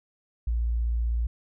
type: tone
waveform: sine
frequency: 57.9 Hz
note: A#1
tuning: 11 cents flat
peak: -23 dBFS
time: 0.47-1.27 s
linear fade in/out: 5 ms
effects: none